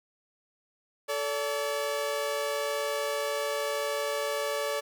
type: tone pair together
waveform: sawtooth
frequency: 439.5 / 572.6 Hz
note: A4 / D5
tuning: -2 / -44 cents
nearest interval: perfect fourth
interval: 458 cents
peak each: -30 / -26 dBFS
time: 1.08-4.81 s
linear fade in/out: 20 ms
effects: none